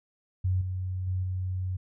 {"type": "tone with level steps", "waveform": "sine", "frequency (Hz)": 92.5, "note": "F#2", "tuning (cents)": 0, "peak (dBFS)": [-23, -29, -26, -28], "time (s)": [0.44, 1.77], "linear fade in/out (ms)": 10, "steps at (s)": [0.61, 1.07, 1.23], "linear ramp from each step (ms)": 5, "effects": []}